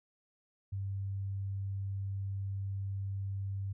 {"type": "tone", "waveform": "sine", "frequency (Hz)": 98, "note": "G2", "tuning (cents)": 0, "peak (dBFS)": -34, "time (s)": [0.72, 3.73], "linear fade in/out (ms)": 10, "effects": []}